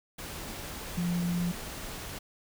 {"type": "tone in noise", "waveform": "sine", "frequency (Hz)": 174.61, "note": "F3", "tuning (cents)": 0, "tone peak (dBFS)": -27, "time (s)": [0.97, 1.52], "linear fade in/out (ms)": 10, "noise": "pink", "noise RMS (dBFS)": -40, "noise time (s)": [0.18, 2.19], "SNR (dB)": 10, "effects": []}